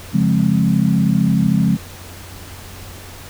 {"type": "chord", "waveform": "sine", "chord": "Db major seventh", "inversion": "none", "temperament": "equal", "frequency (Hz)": [138.59, 174.61, 207.7, 261.6], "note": ["Db3", "F3", "Ab3", "C4"], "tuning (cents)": [0, 0, 0, 0], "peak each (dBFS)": [-19, -16, -16, -22], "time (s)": [0.13, 1.77], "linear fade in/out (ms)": 20, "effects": ["added 90 Hz sine -37 dBFS peak until 3.29 s", "pink hiss -37 dBFS RMS until 3.29 s"]}